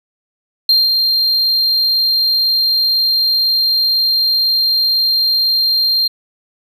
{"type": "tone with ADSR envelope", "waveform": "triangle", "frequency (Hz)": 4186, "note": "C8", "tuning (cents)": 0, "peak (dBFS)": -6, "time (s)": [0.69, 6.08], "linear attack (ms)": 3, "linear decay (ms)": 190, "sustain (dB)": -4, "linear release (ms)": 11, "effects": []}